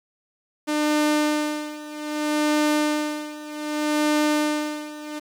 sawtooth tone with tremolo, 300.8 Hz, D4, 42 cents sharp, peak -14 dBFS, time 0.67-5.2 s, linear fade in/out 20 ms, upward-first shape sine, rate 0.64 Hz, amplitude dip 85%, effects low-pass 11000 Hz 12 dB/octave + 8-bit

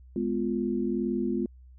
sine chord, F diminished, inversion first, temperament just, 209.5 / 251.4 / 349.2 Hz, Ab3 / Cb4 / F4, +15 / +31 / 0 cents, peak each -30 dBFS, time 0.16-1.46 s, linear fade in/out 2 ms, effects added 63 Hz sine -48 dBFS peak until 1.78 s

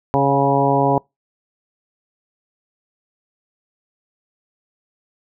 harmonic tone with a mistuned harmonic, 138.59 Hz, C#3, in tune, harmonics 1 / 2 / 3 / 4 / 5 / 6 / 7, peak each -21 / -21 / -21 / -21 / -21 / -21 / -21 dBFS, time 0.14-0.98 s, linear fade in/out 0 ms, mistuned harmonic 5, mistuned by +18 cents, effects noise-tail reverb RT60 0.2 s tail -26 dB re dry

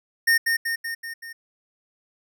square tone with echo, 1835 Hz, A#6, 28 cents flat, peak -16 dBFS, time 0.27-0.38 s, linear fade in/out 10 ms, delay 190 ms, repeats 5, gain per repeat -4 dB, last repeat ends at 1.33 s, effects none

